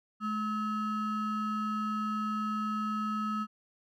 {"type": "ring-modulated tone", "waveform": "triangle", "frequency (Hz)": 750, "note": "F#5", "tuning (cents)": 23, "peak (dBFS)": -25, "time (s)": [0.2, 3.47], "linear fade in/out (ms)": 50, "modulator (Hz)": 536, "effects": []}